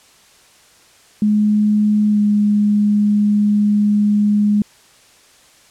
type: tone with pitch glide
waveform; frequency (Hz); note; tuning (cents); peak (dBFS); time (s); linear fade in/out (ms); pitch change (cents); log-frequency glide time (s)
sine; 210.3 to 207.6; G#3 to G#3; +22 to 0; -11; 1.22-4.62; 2; -22; 2.1-2.19
effects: white hiss -49 dBFS RMS until 5.7 s + low-pass 9000 Hz 12 dB/octave